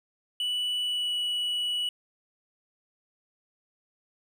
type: tone with pitch glide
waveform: triangle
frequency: 2960 to 2941 Hz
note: F#7 to F#7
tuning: 0 to -11 cents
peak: -25 dBFS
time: 0.4-1.89 s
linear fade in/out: 2 ms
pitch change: -11 cents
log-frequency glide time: 0.82-1.14 s
effects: none